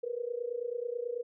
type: tone with amplitude modulation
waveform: sine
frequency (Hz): 480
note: B4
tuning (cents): -49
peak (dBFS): -29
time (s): 0.03-1.23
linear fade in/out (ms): 10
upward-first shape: sine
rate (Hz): 29.2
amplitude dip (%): 85
effects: none